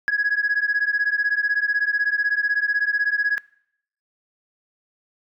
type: beating tone pair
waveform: sine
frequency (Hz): 1661.2 / 1677.2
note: G#6 / G#6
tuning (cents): 0 / +17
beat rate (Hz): 16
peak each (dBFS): -20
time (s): 0.08-3.38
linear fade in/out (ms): 0
effects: noise-tail reverb RT60 0.7 s tail -24 dB re dry + tanh soft clip ceiling -14 dBFS